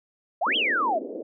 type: exponential two-way sweep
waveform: sine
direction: up then down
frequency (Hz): 596 to 3345 to 596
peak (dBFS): -21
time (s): 0.41-0.99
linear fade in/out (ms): 10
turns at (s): 0.56
type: band-pass noise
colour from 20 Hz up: white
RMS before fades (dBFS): -35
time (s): 0.46-1.23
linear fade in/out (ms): 10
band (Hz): 240 to 550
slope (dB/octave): 48
effects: none